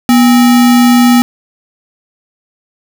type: tone with sample-and-hold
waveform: sine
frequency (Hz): 242.9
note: B3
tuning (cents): -29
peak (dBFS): -3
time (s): 0.09-1.22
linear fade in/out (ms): 0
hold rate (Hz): 1050
effects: none